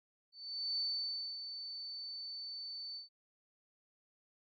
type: tone with ADSR envelope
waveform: sine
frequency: 4521 Hz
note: C#8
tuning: 33 cents sharp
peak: -33 dBFS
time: 0.32-3.09 s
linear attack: 460 ms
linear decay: 590 ms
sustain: -9 dB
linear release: 130 ms
effects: none